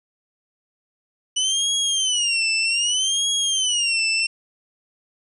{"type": "tone with vibrato", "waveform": "25% pulse", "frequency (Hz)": 2960, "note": "F#7", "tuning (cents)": 0, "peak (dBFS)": -15, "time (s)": [1.36, 4.27], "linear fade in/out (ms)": 10, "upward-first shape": "sine", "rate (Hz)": 0.64, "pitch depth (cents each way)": 190, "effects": ["resampled to 24000 Hz"]}